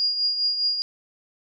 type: tone with tremolo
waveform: sine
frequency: 4844 Hz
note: D#8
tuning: 47 cents flat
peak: -18 dBFS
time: 0-0.82 s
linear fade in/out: 0 ms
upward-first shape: triangle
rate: 4.9 Hz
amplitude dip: 60%
effects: none